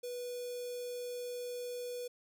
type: tone with notch filter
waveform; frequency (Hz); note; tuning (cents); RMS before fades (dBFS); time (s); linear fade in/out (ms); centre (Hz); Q
square; 489.9; B4; -14; -41; 0.03-2.08; 10; 1600; 0.52
effects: none